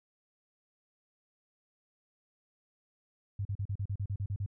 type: tone bursts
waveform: sine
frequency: 99.7 Hz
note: G2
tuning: 30 cents sharp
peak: -31 dBFS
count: 11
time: 3.39-4.462 s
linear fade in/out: 5 ms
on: 62 ms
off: 39 ms
effects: none